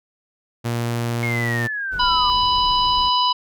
sawtooth tone, 118 Hz, A#2, 22 cents sharp, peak -17 dBFS, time 0.64-1.68 s, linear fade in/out 20 ms
sine linear sweep, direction down, 2173 to 1177 Hz, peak -23 dBFS, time 1.23-2.3 s, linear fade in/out 0 ms
brown noise, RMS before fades -33 dBFS, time 1.91-3.1 s, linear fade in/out 20 ms
harmonic tone, 993 Hz, B5, 9 cents sharp, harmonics 1 / 3 / 4 / 5, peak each -17 / -22 / -26 / -25 dBFS, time 1.99-3.33 s, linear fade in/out 10 ms
effects none

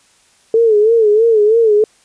sine tone with vibrato, 438.9 Hz, A4, 4 cents flat, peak -7 dBFS, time 0.54-1.84 s, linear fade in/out 2 ms, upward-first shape sine, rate 3.1 Hz, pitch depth 100 cents each way, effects white hiss -52 dBFS RMS until 2.04 s + resampled to 22050 Hz

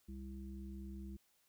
harmonic tone, 66.1 Hz, C2, 18 cents sharp, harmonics 1 / 3 / 5, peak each -47 / -49 / -55 dBFS, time 0.08-1.17 s, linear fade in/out 10 ms, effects white hiss -75 dBFS RMS until 1.48 s

